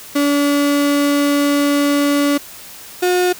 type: tone pair in turn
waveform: 35% pulse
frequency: 286.6 / 360.3 Hz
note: D4 / F#4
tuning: -42 / -46 cents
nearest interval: major third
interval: 396 cents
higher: second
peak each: -11 dBFS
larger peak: neither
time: 0.15-2.38 / 3.02-3.33 s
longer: first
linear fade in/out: 10 ms
effects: white hiss -36 dBFS RMS until 3.39 s